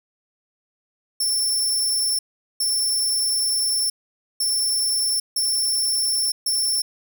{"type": "tone bursts at uneven times", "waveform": "20% pulse", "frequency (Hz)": 5390, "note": "E8", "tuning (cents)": 38, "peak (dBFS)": -14, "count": 5, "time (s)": [[1.2, 2.19], [2.6, 3.9], [4.4, 5.2], [5.36, 6.32], [6.46, 6.82]], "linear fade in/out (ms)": 5, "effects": []}